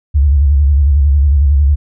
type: tone with vibrato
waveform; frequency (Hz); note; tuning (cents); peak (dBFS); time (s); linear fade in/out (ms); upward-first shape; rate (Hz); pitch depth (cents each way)
sine; 71; C#2; +42; -6; 0.14-1.76; 20; square; 11; 86
effects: none